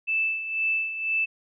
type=tone with tremolo; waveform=sine; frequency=2637 Hz; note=E7; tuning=in tune; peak=-21 dBFS; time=0.07-1.26 s; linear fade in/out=20 ms; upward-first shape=sine; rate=2 Hz; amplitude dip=65%; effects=none